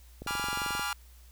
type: click train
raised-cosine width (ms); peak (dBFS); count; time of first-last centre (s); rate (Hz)
2; -27; 14; 0.22-0.795; 22.6
type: chord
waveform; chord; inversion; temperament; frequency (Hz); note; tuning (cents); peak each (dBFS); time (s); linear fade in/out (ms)
sawtooth; G# diminished seventh; none; equal; 830.6 / 987.8 / 1174.7 / 1396.9; G#5 / B5 / D6 / F6; 0 / 0 / 0 / 0; -34 / -36 / -34 / -30; 0.27-0.93; 2
effects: added 60 Hz sine -51 dBFS peak until 1.31 s + white hiss -61 dBFS RMS until 1.31 s